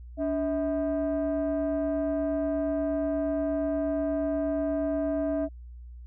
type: tone pair together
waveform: sine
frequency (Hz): 288.5 / 645.4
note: D4 / E5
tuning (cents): -31 / -37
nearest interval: octave + major second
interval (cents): 1394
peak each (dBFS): -26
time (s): 0.17-5.49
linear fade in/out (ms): 50
effects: tanh soft clip ceiling -22 dBFS + added 60 Hz sine -41 dBFS peak until 6.06 s